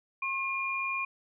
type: tone pair together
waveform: sine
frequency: 1076 / 2416 Hz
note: C6 / D7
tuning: +48 / +48 cents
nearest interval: octave + major second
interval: 1400 cents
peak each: -34 / -31 dBFS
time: 0.22-1.05 s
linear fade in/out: 5 ms
effects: none